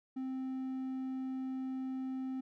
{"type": "tone", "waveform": "triangle", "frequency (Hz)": 261.6, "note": "C4", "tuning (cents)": 0, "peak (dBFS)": -34, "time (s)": [0.16, 2.41], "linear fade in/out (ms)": 10, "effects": []}